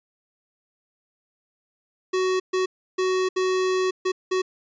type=tone bursts at uneven times; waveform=square; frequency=372.6 Hz; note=F#4; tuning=12 cents sharp; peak=-21 dBFS; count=6; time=2.13-2.4 / 2.53-2.66 / 2.98-3.29 / 3.36-3.91 / 4.05-4.12 / 4.31-4.42 s; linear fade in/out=10 ms; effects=resampled to 16000 Hz